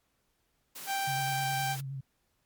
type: high-pass noise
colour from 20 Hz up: white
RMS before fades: -43 dBFS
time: 0.75-1.81 s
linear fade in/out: 10 ms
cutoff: 140 Hz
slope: 96 dB/octave
type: tone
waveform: sawtooth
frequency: 784 Hz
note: G5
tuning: in tune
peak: -26 dBFS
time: 0.86-1.77 s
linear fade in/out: 50 ms
type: tone with vibrato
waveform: sine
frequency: 135.8 Hz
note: C#3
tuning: 35 cents flat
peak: -35 dBFS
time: 1.07-2.01 s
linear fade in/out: 10 ms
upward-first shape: square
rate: 9.6 Hz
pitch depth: 30 cents each way
effects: pink hiss -75 dBFS RMS until 2.45 s + MP3 96 kbps